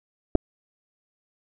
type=clicks; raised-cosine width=2 ms; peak=-6 dBFS; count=2; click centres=0.352 / 0.355 s; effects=none